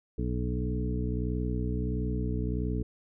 harmonic tone with a mistuned harmonic, 61.5 Hz, B1, 7 cents flat, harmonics 1 / 2 / 3 / 4 / 5 / 7, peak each -31 / -34 / -36 / -37 / -38 / -39 dBFS, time 0.18-2.83 s, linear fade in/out 5 ms, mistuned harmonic 1, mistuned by +23 cents, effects none

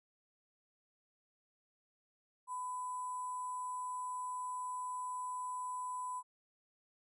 sine tone with sample-and-hold, 1002 Hz, B5, 25 cents sharp, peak -38 dBFS, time 2.47-6.23 s, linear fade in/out 50 ms, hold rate 8820 Hz, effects resampled to 24000 Hz

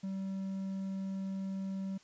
triangle tone, 192.6 Hz, G3, 30 cents flat, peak -33 dBFS, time 0.03-1.98 s, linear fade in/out 10 ms, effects white hiss -63 dBFS RMS until 2.03 s + resampled to 16000 Hz

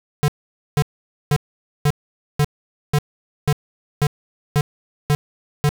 square tone bursts, 146.83 Hz, D3, in tune, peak -14 dBFS, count 11, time 0.23-5.691 s, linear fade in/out 0 ms, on 51 ms, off 490 ms, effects none

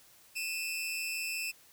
sawtooth tone pair together, 2489 / 2655 Hz, D#7 / E7, 0 / +12 cents, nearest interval minor second, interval 112 cents, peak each -36 / -32 dBFS, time 0.35-1.52 s, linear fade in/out 20 ms, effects white hiss -60 dBFS RMS until 1.72 s

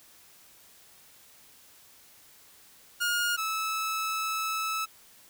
sawtooth tone pair in turn, 1426 / 1304.9 Hz, F6 / E6, +36 / -18 cents, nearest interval major second, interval 154 cents, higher first, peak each -22 / -25 dBFS, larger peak first, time 3-3.37 / 3.37-4.86 s, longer second, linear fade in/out 20 ms, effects white hiss -56 dBFS RMS until 5.29 s

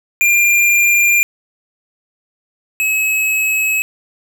square tone pair in turn, 2396 / 2570 Hz, D7 / E7, +34 / -45 cents, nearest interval minor second, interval 121 cents, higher second, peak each -10 / -14 dBFS, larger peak first, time 0.21-1.23 / 2.8-3.82 s, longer neither, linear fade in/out 0 ms, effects none

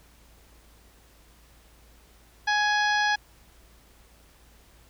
harmonic tone, 835 Hz, G#5, 9 cents sharp, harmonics 1 / 2 / 3 / 4 / 5 / 6 / 7, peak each -25 / -24 / -36 / -34 / -37 / -35 / -41 dBFS, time 2.47-3.16 s, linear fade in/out 10 ms, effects added 56 Hz sine -56 dBFS peak until 4.89 s + pink hiss -58 dBFS RMS until 4.89 s

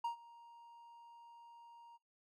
triangle tone with ADSR envelope, 937 Hz, A#5, 9 cents sharp, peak -32 dBFS, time 0.04-1.98 s, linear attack 7 ms, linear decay 110 ms, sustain -22 dB, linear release 26 ms, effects noise-tail reverb RT60 0.2 s tail -26 dB re dry

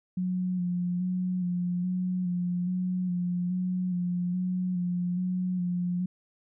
sine tone with vibrato, 180 Hz, F#3, 47 cents flat, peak -26 dBFS, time 0.17-6.06 s, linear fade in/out 5 ms, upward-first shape square, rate 1.2 Hz, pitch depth 25 cents each way, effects none

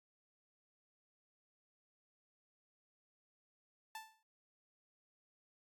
sawtooth tone with exponential decay, 881 Hz, A5, 2 cents sharp, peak -39 dBFS, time 3.95-4.23 s, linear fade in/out 2 ms, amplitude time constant 60 ms, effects AAC 64 kbps

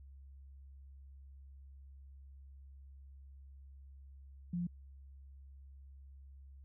sine tone, 174.61 Hz, F3, in tune, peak -34 dBFS, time 4.53-4.67 s, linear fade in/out 5 ms, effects added 68 Hz sine -52 dBFS peak until 6.64 s

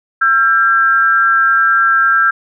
sine tone pair together, 1350.9 / 1600 Hz, E6 / G6, +42 / +35 cents, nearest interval minor third, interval 293 cents, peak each -11 dBFS, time 0.21-2.31 s, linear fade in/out 10 ms, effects none

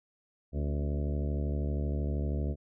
harmonic tone with a mistuned harmonic, 72.8 Hz, D2, 15 cents flat, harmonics 1 / 2 / 3 / 4 / 5 / 6 / 7 / 8 / 9, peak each -30 / -36 / -40 / -42 / -44 / -46 / -47 / -48 / -49 dBFS, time 0.52-2.56 s, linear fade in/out 50 ms, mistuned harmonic 4, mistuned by -47 cents, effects none

